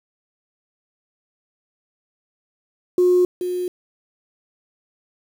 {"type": "tone with echo", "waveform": "sine", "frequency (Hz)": 360, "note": "F#4", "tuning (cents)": -47, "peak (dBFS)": -11, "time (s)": [2.98, 3.25], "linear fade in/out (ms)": 2, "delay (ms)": 430, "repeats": 1, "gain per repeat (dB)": -10, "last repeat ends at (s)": 3.68, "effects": ["tanh soft clip ceiling -8 dBFS", "7-bit"]}